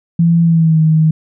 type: tone with pitch glide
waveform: sine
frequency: 168.1 to 157.75 Hz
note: E3 to D#3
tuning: +34 to +24 cents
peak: -7 dBFS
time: 0.19-1.11 s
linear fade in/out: 5 ms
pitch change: -110 cents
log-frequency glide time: 0.43-0.8 s
effects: none